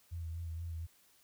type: tone with vibrato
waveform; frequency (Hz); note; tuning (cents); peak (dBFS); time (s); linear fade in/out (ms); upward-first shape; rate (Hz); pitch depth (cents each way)
sine; 83; E2; +12; -38; 0.11-0.87; 20; sine; 4.2; 41
effects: white hiss -67 dBFS RMS until 1.23 s